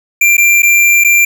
square tone with dropouts, 2372 Hz, D7, 17 cents sharp, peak -6 dBFS, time 0.21-1.25 s, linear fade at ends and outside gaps 5 ms, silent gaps 0.369-0.379 / 0.622-0.63 / 1.039-1.046 s, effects none

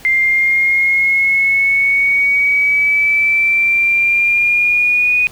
sine exponential sweep, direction up, 2093 to 2477 Hz, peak -10 dBFS, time 0.05-5.27 s, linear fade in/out 0 ms, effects pink hiss -40 dBFS RMS until 5.31 s

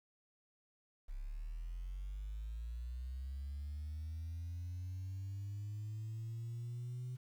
sine linear sweep, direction up, 32.7 to 126.7 Hz, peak -39 dBFS, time 1.08-7.17 s, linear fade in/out 20 ms, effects tanh soft clip ceiling -38 dBFS + 11-bit

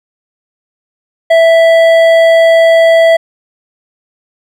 sine tone with hard clipping, 659.3 Hz, E5, in tune, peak -5 dBFS, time 1.3-3.17 s, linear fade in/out 10 ms, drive 9 dB, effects none

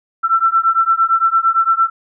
sine beating tone pair, 1337 / 1345.8 Hz, E6 / E6, +24 / +35 cents, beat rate 8.8 Hz, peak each -14 dBFS, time 0.23-1.9 s, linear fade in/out 20 ms, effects none

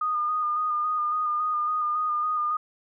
sine tone with vibrato, 1225 Hz, D#6, 27 cents flat, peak -23 dBFS, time 0.01-2.57 s, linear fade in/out 5 ms, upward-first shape square, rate 3.6 Hz, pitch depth 21 cents each way, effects none

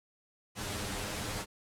pink noise with comb filter, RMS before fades -37 dBFS, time 0.55-1.46 s, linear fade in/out 50 ms, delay 9.8 ms, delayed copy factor +0.65, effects low-pass 11000 Hz 12 dB/octave

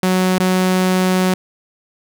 sawtooth tone with dropouts, 185 Hz, F#3, in tune, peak -9 dBFS, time 0.03-1.34 s, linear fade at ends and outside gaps 2 ms, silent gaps 0.383-0.4 s, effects none

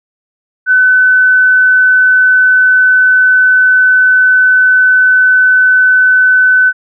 sine tone, 1509 Hz, F#6, 34 cents sharp, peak -4 dBFS, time 0.66-6.73 s, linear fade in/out 50 ms, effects none

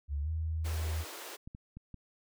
sine tone with pitch glide, 71.8 to 80.13 Hz, D2 to E2, -39 to -49 cents, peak -31 dBFS, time 0.08-1.05 s, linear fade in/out 50 ms, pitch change +190 cents, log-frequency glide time 0.22-0.29 s
pink high-pass noise, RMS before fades -45 dBFS, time 0.64-1.37 s, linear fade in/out 20 ms, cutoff 310 Hz, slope 48 dB/octave
clicks, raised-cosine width 5 ms, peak -33 dBFS, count 4, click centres 1.475 / 1.549 / 1.77 / 1.943 s
effects none

